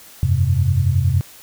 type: chord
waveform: sine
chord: F suspended second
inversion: none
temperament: equal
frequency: 87.31 / 98 / 130.81 Hz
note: F2 / G2 / C3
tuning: 0 / 0 / 0 cents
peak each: -18 dBFS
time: 0.23-1.21 s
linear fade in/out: 0 ms
effects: white hiss -43 dBFS RMS until 1.42 s